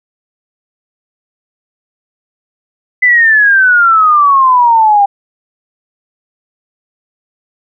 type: exponential sweep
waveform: sine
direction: down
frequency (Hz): 2022 to 792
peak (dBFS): -4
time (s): 3.02-5.06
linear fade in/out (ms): 10
effects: none